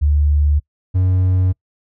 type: tone pair in turn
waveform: sine / triangle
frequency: 73.42 / 92.5 Hz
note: D2 / F#2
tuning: 0 / 0 cents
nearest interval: major third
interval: 400 cents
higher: second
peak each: -11 / -10 dBFS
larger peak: second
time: 0.01-0.6 / 0.94-1.53 s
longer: neither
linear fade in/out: 20 ms
effects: noise-tail reverb RT60 0.1 s tail -25 dB re dry